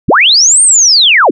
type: linear two-way sweep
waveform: sine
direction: up then down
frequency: 30.26 to 8870 to 189 Hz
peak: -3 dBFS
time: 0.08-1.31 s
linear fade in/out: 10 ms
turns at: 0.62 s
effects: none